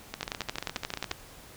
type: two click trains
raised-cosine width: 0.2 ms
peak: -16 / -13 dBFS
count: 15 / 11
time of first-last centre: 0.14-1.112 / 0.23-1.115 s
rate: 14.4 / 11.3 Hz
effects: pink hiss -50 dBFS RMS until 1.56 s